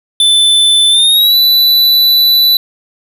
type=tone with pitch glide; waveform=square; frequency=3520 to 3974 Hz; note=A7 to B7; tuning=0 to +10 cents; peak=-6 dBFS; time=0.2-2.57 s; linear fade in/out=2 ms; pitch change=+210 cents; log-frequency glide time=0.9-1.36 s; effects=none